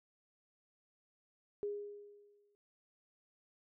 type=tone with exponential decay; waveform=sine; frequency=410.4 Hz; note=G#4; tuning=21 cents flat; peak=-34 dBFS; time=1.63-2.55 s; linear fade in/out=0 ms; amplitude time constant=200 ms; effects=none